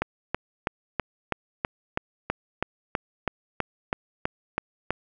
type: click train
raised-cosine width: 0.5 ms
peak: -9 dBFS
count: 16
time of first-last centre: 0.02-4.906 s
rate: 3.07 Hz
effects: none